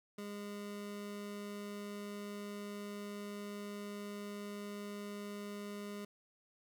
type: tone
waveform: 25% pulse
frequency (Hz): 204.8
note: G#3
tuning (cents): -24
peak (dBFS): -39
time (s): 0.18-6.05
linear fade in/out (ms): 5
effects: none